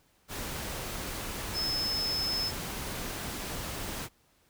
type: tone in noise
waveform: sine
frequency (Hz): 5210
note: E8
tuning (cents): -21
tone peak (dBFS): -29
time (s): 1.53-2.52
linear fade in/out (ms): 50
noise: pink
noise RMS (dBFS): -37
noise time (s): 0.28-4.09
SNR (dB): +5
effects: pink hiss -67 dBFS RMS until 4.49 s